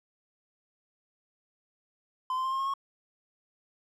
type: tone with pitch steps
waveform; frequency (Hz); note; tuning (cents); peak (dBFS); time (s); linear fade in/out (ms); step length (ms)
triangle; 1027 / 1040.1 / 1053.4 / 1066.9 / 1080.6 / 1094.4; C6 / C6 / C6 / C6 / C#6 / C#6; -33 / -11 / +11 / +33 / -44 / -23; -26; 2.3-2.738; 2; 73
effects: none